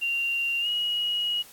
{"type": "tone with pitch glide", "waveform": "sine", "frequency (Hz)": [2771, 2899], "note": ["F7", "F#7"], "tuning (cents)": [-14, -36], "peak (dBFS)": -24, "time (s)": [0.01, 1.43], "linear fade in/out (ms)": 20, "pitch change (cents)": 78, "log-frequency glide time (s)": [0.6, 0.68], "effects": ["white hiss -50 dBFS RMS until 1.52 s", "AAC 64 kbps"]}